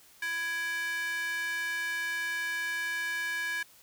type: tone with high-pass filter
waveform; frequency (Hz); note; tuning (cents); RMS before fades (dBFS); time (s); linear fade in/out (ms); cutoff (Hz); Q
square; 332.4; E4; +15; -33; 0.22-3.63; 5; 1800; 6.4
effects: white hiss -58 dBFS RMS until 3.82 s